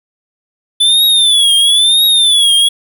square tone with vibrato, 3488 Hz, A7, 16 cents flat, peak -7 dBFS, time 0.8-2.69 s, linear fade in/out 10 ms, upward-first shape triangle, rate 1 Hz, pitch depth 150 cents each way, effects none

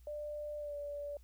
sine tone with pitch glide, 594 to 578.4 Hz, D5 to D5, +20 to -27 cents, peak -39 dBFS, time 0.07-1.17 s, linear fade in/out 2 ms, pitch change -47 cents, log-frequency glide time 0.58-0.76 s, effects added 60 Hz sine -56 dBFS peak until 1.23 s + white hiss -73 dBFS RMS until 1.23 s

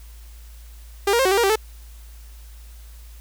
sawtooth tone with pitch steps, 399.4 / 470.4 / 532 / 373.6 / 394.8 / 471.2 / 390.5 / 436 Hz, G4 / A#4 / C5 / F#4 / G4 / A#4 / G4 / A4, +32 / +16 / +29 / +17 / +12 / +19 / -7 / -16 cents, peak -12 dBFS, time 1.07-1.558 s, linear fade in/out 5 ms, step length 61 ms, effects added 56 Hz sine -39 dBFS peak until 3.2 s + white hiss -52 dBFS RMS until 3.2 s

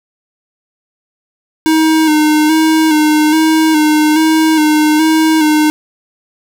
square tone with vibrato, 311.1 Hz, D#4, in tune, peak -8 dBFS, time 1.66-5.7 s, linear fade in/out 0 ms, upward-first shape square, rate 1.2 Hz, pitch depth 33 cents each way, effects none

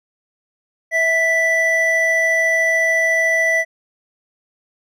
triangle tone pair together, 653.9 / 1975.5 Hz, E5 / B6, -14 / 0 cents, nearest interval octave + perfect fifth, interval 1914 cents, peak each -18 / -13 dBFS, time 0.91-3.65 s, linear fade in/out 50 ms, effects none

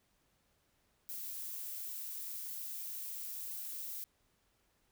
violet noise, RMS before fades -43 dBFS, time 1.09-4.04 s, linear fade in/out 0 ms, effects pink hiss -75 dBFS RMS until 4.91 s

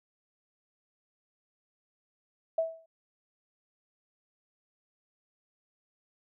sine tone with exponential decay, 652 Hz, E5, 19 cents flat, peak -22 dBFS, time 2.58-2.86 s, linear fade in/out 5 ms, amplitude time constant 60 ms, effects none

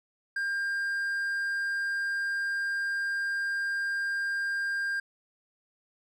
triangle tone, 1600 Hz, G6, 35 cents sharp, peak -26 dBFS, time 0.36-5 s, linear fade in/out 5 ms, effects none

